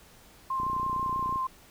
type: tone with vibrato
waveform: sine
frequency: 1052 Hz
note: C6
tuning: 9 cents sharp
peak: -27 dBFS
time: 0.5-1.47 s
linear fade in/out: 5 ms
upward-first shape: sine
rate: 6.2 Hz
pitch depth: 17 cents each way
type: click train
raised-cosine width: 3 ms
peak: -27 dBFS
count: 24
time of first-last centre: 0.6-1.359 s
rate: 30.3 Hz
effects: pink hiss -55 dBFS RMS until 1.7 s